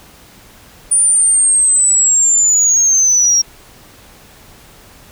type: linear sweep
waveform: sine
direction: down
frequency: 9397 to 5588 Hz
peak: -7 dBFS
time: 0.91-3.42 s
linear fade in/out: 10 ms
effects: tanh soft clip ceiling -4 dBFS + pink hiss -42 dBFS RMS until 5.11 s